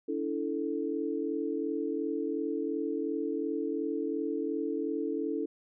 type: chord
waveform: sine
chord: D suspended second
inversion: none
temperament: equal with one note detuned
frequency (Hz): 286.8 / 329.6 / 440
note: D4 / E4 / A4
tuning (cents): -41 / 0 / 0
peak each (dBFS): -34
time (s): 0.08-5.46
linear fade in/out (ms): 10
effects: none